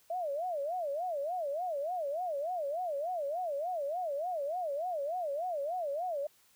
sine tone with vibrato, 640 Hz, D#5, 49 cents sharp, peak -32 dBFS, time 0.1-6.27 s, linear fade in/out 5 ms, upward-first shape sine, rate 3.4 Hz, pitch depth 250 cents each way, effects white hiss -66 dBFS RMS until 6.55 s

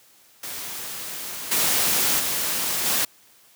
white noise with level steps, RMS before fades -33 / -21 / -25 / -22 dBFS, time 0.43-3.05 s, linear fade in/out 5 ms, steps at 1.51 / 2.19 / 2.85 s, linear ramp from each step 10 ms, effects white hiss -55 dBFS RMS until 3.55 s + high-pass 100 Hz 12 dB/octave

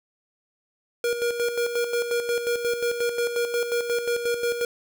square tone with tremolo, 475.7 Hz, A#4, 35 cents sharp, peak -22 dBFS, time 1.04-4.65 s, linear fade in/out 2 ms, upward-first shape square, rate 5.6 Hz, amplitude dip 55%, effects none

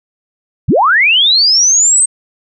sine linear sweep, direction up, 63.9 to 8410 Hz, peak -6 dBFS, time 0.68-2.06 s, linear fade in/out 10 ms, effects none

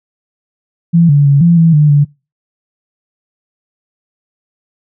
sine tone with pitch steps, 168.8 / 143.8 / 140.9 / 170.4 / 164.7 / 149.5 / 144.8 Hz, E3 / D3 / C#3 / F3 / E3 / D3 / D3, +41 / -36 / +29 / -42 / -1 / +31 / -24 cents, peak -4 dBFS, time 0.93-2.05 s, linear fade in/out 20 ms, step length 160 ms, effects noise-tail reverb RT60 0.3 s tail -26 dB re dry

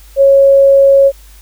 sine tone, 550 Hz, C#5, 14 cents flat, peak -3 dBFS, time 0.16-1.12 s, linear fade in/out 50 ms, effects added 50 Hz sine -36 dBFS peak until 1.41 s + white hiss -44 dBFS RMS until 1.41 s

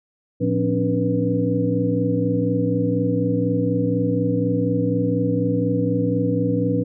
sine tone cluster, 114.1 / 176 / 267.6 / 291.7 / 487.5 Hz, A#2 / F3 / C4 / D4 / B4, -37 / +14 / +39 / -12 / -23 cents, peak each -24 dBFS, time 0.4-6.84 s, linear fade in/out 20 ms, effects none

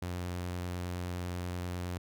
sawtooth tone, 89 Hz, F2, 33 cents sharp, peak -31 dBFS, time 0.02-1.98 s, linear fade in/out 5 ms, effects none

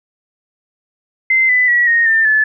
sine tone with pitch steps, 2072 / 1999.1 / 1928.8 / 1860.9 / 1795.5 / 1732.3 Hz, C7 / B6 / B6 / A#6 / A6 / A6, -17 / +21 / -41 / -3 / +35 / -27 cents, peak -9 dBFS, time 1.3-2.44 s, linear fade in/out 5 ms, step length 190 ms, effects none

